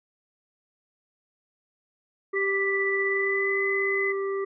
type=harmonic tone; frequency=392 Hz; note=G4; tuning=in tune; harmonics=1 / 3 / 5; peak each=-26 / -36 / -40 dBFS; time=2.33-4.45 s; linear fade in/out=10 ms
type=tone with pitch glide; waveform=sine; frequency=1975.5 to 2017 Hz; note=B6 to B6; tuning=0 to +36 cents; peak=-25 dBFS; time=2.35-4.13 s; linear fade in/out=20 ms; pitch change=+36 cents; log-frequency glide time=3.04-3.61 s
effects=none